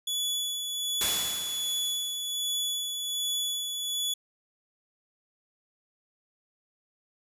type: tone with tremolo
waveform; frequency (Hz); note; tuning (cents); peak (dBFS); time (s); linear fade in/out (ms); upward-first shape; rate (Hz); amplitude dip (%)
sawtooth; 3419; G#7; +50; -24; 0.07-4.14; 5; sine; 1.3; 40
type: noise with exponential decay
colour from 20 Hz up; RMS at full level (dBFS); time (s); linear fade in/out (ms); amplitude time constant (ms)
white; -27; 1.01-2.44; 1; 310
effects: resampled to 32000 Hz